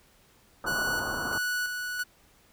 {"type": "low-pass noise", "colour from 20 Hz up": "white", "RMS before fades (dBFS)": -35, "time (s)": [0.64, 1.38], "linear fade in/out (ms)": 2, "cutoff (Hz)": 1500, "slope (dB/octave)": 96}
{"type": "tone with tremolo", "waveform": "45% pulse", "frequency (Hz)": 1474, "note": "F#6", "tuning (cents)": -7, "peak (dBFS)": -27, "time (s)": [0.66, 2.04], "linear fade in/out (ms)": 20, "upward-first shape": "square", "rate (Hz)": 1.5, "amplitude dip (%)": 40}
{"effects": ["pink hiss -61 dBFS RMS until 2.52 s"]}